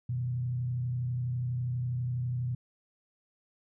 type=tone with frequency modulation; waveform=sine; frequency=123.47 Hz; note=B2; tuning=in tune; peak=-29 dBFS; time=0.09-2.55 s; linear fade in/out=5 ms; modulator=32.2 Hz; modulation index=0.4; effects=none